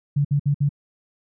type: tone bursts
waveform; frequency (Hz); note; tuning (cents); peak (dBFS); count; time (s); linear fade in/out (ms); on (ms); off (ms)
sine; 143.2; D3; -43; -16; 4; 0.16-0.692; 10; 88; 60
effects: none